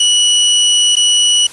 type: tone with dropouts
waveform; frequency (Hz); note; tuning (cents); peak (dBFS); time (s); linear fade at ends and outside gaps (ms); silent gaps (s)
sawtooth; 2941; F#7; -11; -5; 0-1.47; 5; 0.956-0.966
effects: white hiss -34 dBFS RMS until 1.52 s + resampled to 24000 Hz